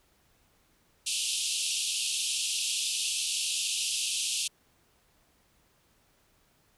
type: band-pass noise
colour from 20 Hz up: pink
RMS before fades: -31 dBFS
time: 1.06-4.48 s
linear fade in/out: 10 ms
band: 2600 to 11000 Hz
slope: 96 dB/octave
effects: pink hiss -67 dBFS RMS until 6.77 s